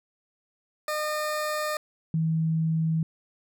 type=tone pair in turn; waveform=20% pulse / sine; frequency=608 / 161.04 Hz; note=D#5 / E3; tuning=-40 / -40 cents; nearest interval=octave + major seventh; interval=2300 cents; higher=first; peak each=-22 dBFS; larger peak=neither; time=0.88-1.77 / 2.14-3.03 s; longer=neither; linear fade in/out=2 ms; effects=none